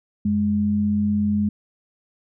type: tone pair together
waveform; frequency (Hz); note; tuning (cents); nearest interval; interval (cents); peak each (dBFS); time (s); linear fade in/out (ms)
sine; 91.33 / 207.7; F#2 / G#3; -22 / 0; octave + major second; 1422; -27 / -18; 0.25-1.49; 5
effects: none